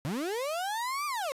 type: linear two-way sweep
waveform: 35% pulse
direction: up then down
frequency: 125.3 to 1211 to 515 Hz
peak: -29 dBFS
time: 0.05-1.32 s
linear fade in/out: 0 ms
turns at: 1.06 s
effects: resampled to 32000 Hz + 10-bit